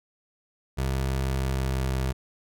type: tone with pitch glide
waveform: 25% pulse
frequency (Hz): 66.3 to 65.39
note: C2 to C2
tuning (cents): +23 to 0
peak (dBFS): -21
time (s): 0.77-2.13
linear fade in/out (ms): 20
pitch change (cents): -23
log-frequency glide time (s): 1.31-1.93
effects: none